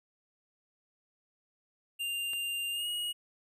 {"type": "tone with pitch glide", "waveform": "square", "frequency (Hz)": [2794, 2889], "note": ["F7", "F#7"], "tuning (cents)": [0, -42], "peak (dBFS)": -33, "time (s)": [1.99, 3.13], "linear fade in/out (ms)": 20, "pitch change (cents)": 58, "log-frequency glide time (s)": [2.71, 2.88]}
{"type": "click", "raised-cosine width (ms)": 0.3, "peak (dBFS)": -31, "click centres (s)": 2.334}
{"effects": []}